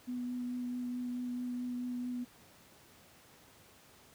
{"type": "tone with vibrato", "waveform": "sine", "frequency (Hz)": 246.7, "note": "B3", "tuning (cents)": -2, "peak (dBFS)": -35, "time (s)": [0.07, 2.25], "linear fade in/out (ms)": 20, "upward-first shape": "triangle", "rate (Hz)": 4.6, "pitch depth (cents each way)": 14, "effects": ["pink hiss -60 dBFS RMS until 4.14 s", "high-pass 80 Hz 12 dB/octave"]}